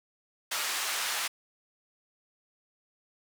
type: band-pass noise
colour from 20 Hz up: pink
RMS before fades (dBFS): -32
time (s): 0.51-1.28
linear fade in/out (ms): 10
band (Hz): 1200 to 12000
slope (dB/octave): 12
effects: none